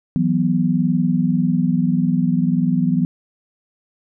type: chord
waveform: sine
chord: E suspended second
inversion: none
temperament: equal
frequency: 164.81 / 185 / 246.9 Hz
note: E3 / F#3 / B3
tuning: 0 / 0 / 0 cents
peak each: -19 dBFS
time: 0.16-3.05 s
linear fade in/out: 0 ms
effects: none